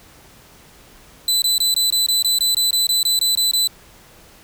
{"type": "tone bursts", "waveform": "sawtooth", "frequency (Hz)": 4002, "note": "B7", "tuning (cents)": 22, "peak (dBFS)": -12, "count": 15, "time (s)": [1.28, 3.674], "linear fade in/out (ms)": 2, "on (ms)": 140, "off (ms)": 21, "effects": ["pink hiss -47 dBFS RMS until 4.43 s"]}